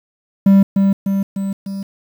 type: tone with echo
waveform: triangle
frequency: 196 Hz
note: G3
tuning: in tune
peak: -4 dBFS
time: 0.46-0.63 s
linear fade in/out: 5 ms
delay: 300 ms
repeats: 4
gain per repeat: -4 dB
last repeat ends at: 1.83 s
effects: 7-bit